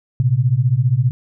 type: beating tone pair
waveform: sine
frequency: 116.8 / 131.8 Hz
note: A#2 / C3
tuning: +4 / +13 cents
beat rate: 15 Hz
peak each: -16 / -15 dBFS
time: 0.2-1.11 s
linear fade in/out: 0 ms
effects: none